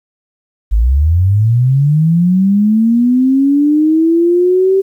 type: linear sweep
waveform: sine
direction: up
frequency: 49 to 390 Hz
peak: -7 dBFS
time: 0.71-4.82 s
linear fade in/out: 20 ms
effects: 8-bit